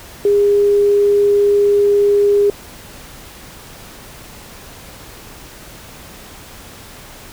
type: tone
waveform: sine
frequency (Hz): 407.2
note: G#4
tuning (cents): -34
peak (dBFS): -9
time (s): 0.25-2.5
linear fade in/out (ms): 2
effects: pink hiss -37 dBFS RMS until 7.32 s